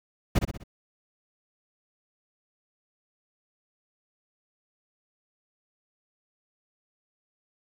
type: noise with echo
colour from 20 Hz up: brown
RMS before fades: -19 dBFS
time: 0.35-0.39 s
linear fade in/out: 10 ms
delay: 62 ms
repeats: 4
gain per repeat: -6 dB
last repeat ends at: 0.638 s
effects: none